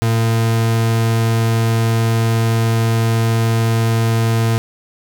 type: tone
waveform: 40% pulse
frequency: 113.7 Hz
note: A#2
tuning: 43 cents flat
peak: -12 dBFS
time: 0.02-4.58 s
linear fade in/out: 0 ms
effects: none